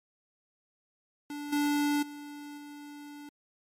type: tone with level steps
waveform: square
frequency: 291.6 Hz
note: D4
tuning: 12 cents flat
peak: -37 / -26 / -42 / -44 dBFS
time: 1.3-3.29 s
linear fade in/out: 2 ms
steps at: 1.52 / 2.02 / 2.57 s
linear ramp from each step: 10 ms
effects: MP3 64 kbps